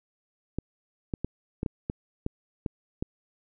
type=clicks; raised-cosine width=3 ms; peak=-16 dBFS; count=9; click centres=0.586 / 1.138 / 1.246 / 1.631 / 1.662 / 1.899 / 2.264 / 2.662 / 3.025 s; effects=none